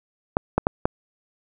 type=clicks; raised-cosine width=1 ms; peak=-4 dBFS; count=4; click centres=0.369 / 0.58 / 0.669 / 0.855 s; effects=none